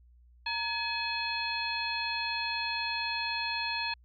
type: harmonic tone with a mistuned harmonic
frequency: 848 Hz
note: G#5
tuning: 36 cents sharp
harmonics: 1 / 2 / 3 / 4 / 5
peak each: -36 / -38 / -35 / -41 / -36 dBFS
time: 0.46-3.94 s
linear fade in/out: 5 ms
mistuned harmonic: 1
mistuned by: +150 cents
effects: added 60 Hz sine -56 dBFS peak until 4.04 s